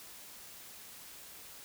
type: silence
effects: white hiss -51 dBFS RMS until 1.64 s